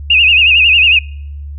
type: tone with vibrato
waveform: sine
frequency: 2663 Hz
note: E7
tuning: 17 cents sharp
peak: -5 dBFS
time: 0.1-0.99 s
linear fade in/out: 5 ms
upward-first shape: sine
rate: 11 Hz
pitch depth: 120 cents each way
effects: noise-tail reverb RT60 0.7 s tail -26 dB re dry + added 72 Hz sine -23 dBFS peak until 1.58 s